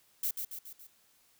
violet noise with echo, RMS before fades -32 dBFS, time 0.23-0.31 s, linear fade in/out 5 ms, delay 140 ms, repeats 4, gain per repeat -5 dB, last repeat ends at 0.87 s, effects white hiss -67 dBFS RMS until 1.39 s

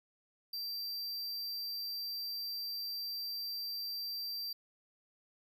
square tone, 4699 Hz, D8, in tune, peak -38 dBFS, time 0.53-4.53 s, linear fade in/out 5 ms, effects none

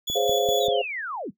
35% pulse tone with tremolo, 3414 Hz, G#7, 47 cents sharp, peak -24 dBFS, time 0.07-0.68 s, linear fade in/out 10 ms, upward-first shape square, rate 4.8 Hz, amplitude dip 40%
click train, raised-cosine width 2 ms, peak -21 dBFS, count 4, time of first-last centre 0.1-0.684 s, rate 5.14 Hz
sine chord, Db major seventh, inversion second, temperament just, 415.8 / 519.7 / 554.4 / 693 Hz, Ab4 / C5 / Db5 / F5, +2 / -12 / 0 / -14 cents, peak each -25 / -25 / -28 / -26 dBFS, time 0.15-0.82 s, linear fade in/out 10 ms
sine linear sweep, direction down, 3951 to 132.2 Hz, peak -29 dBFS, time 0.6-1.31 s, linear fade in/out 20 ms
effects noise-tail reverb RT60 0.1 s tail -17 dB re dry

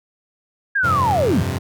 sine linear sweep, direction down, 1661.2 to 81.7 Hz, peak -15 dBFS, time 0.75-1.43 s, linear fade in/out 10 ms
sawtooth chord, F suspended second, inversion none, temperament equal, 87.31 / 98 / 130.81 Hz, F2 / G2 / C3, 0 / 0 / 0 cents, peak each -21 dBFS, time 0.83-1.59 s, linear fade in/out 20 ms
effects none

